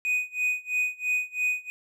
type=tone with tremolo; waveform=triangle; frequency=2489 Hz; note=D#7; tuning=in tune; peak=-20 dBFS; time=0.05-1.7 s; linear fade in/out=0 ms; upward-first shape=sine; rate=3 Hz; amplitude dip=95%; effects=none